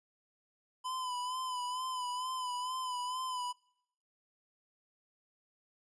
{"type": "tone with vibrato", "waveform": "square", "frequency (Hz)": 1008, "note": "B5", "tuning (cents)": 35, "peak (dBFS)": -36, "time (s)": [0.84, 3.53], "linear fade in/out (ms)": 20, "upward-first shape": "sine", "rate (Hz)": 2.2, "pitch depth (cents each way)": 44, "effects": ["noise-tail reverb RT60 0.8 s tail -26 dB re dry", "resampled to 24000 Hz"]}